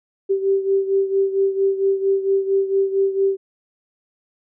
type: beating tone pair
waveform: sine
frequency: 389.1 / 393.5 Hz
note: G4 / G4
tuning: -13 / +7 cents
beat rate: 4.4 Hz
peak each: -17 / -22 dBFS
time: 0.29-3.37 s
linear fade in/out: 20 ms
effects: none